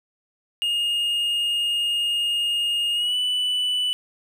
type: tone with pitch glide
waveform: triangle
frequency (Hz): 2845 to 2978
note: F7 to F#7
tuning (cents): +31 to +11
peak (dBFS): -19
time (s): 0.62-3.93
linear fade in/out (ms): 0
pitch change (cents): +80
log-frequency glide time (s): 2.94-3.16
effects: none